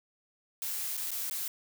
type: noise with dropouts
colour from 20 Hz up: blue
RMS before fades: -35 dBFS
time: 0.62-1.48 s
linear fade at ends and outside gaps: 1 ms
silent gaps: 0.969-0.974 / 1.107-1.115 / 1.298-1.31 s
effects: none